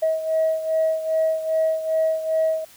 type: beating tone pair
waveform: sine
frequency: 638 / 640.5 Hz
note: D#5 / E5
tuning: +43 / -50 cents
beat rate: 2.5 Hz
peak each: -19 / -24 dBFS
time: 0.02-2.65 s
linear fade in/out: 10 ms
effects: tanh soft clip ceiling -13 dBFS + white hiss -49 dBFS RMS until 2.76 s